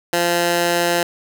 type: tone with high-pass filter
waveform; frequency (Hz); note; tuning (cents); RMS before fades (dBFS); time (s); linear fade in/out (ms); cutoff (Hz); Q
15% pulse; 172.9; F3; -17; -18; 0.13-1.03; 2; 370; 0.5
effects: none